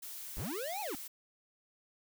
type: noise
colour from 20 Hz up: blue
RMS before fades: -45 dBFS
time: 0.02-1.08 s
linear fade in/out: 10 ms
type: linear two-way sweep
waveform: square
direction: up then down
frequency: 30.77 to 871 to 238.2 Hz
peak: -38 dBFS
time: 0.37-0.95 s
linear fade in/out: 0 ms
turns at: 0.81 s
effects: none